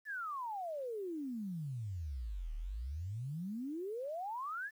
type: exponential two-way sweep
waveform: sine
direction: down then up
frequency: 1788 to 36.41 to 1788 Hz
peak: -38 dBFS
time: 0.05-4.71 s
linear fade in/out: 50 ms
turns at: 2.54 s
effects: 11-bit